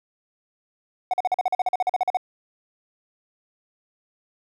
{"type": "tone bursts", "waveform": "triangle", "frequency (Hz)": 738, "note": "F#5", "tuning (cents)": -5, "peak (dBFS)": -16, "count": 16, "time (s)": [1.11, 2.171], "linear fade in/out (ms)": 2, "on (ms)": 26, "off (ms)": 43, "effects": []}